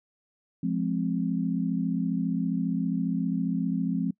sine chord, F minor, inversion none, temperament just, 174.61 / 209.5 / 261.9 Hz, F3 / Ab3 / C4, 0 / +15 / +2 cents, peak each -28 / -30 / -29 dBFS, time 0.63-4.11 s, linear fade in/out 5 ms, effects noise-tail reverb RT60 0.1 s tail -24 dB re dry

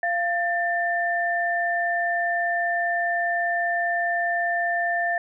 sine tone pair together, 691 / 1785 Hz, F5 / A6, -19 / +24 cents, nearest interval octave + major third, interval 1643 cents, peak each -24 dBFS, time 0.03-5.18 s, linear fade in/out 2 ms, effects none

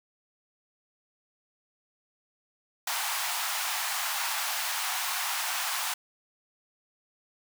pink high-pass noise, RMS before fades -31 dBFS, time 2.87-5.94 s, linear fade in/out 5 ms, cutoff 750 Hz, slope 48 dB/octave, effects none

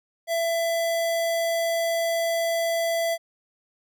square tone, 668 Hz, E5, 23 cents sharp, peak -23 dBFS, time 0.27-3.18 s, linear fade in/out 50 ms, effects none

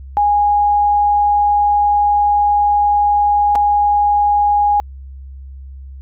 sine tone with dropouts, 824 Hz, G#5, 14 cents flat, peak -10 dBFS, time 0.17-4.8 s, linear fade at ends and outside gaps 0 ms, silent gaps 3.553-3.557 s, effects added 67 Hz sine -30 dBFS peak until 6.01 s

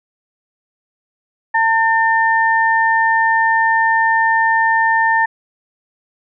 sine tone pair together, 900 / 1800 Hz, A5 / A6, +39 / +39 cents, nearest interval octave, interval 1200 cents, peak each -14 dBFS, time 1.54-5.26 s, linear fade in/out 10 ms, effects none

